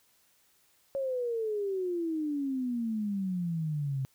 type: exponential sweep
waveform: sine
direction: down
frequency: 554.4 to 130.81 Hz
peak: -29 dBFS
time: 0.95-4.05 s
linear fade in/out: 0 ms
effects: white hiss -67 dBFS RMS until 4.14 s